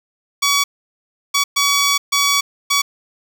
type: tone bursts at uneven times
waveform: 10% pulse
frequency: 1133 Hz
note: C#6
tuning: 37 cents sharp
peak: -5 dBFS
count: 5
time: 0.42-0.64 / 1.34-1.44 / 1.56-1.98 / 2.12-2.41 / 2.7-2.82 s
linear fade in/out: 10 ms
effects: none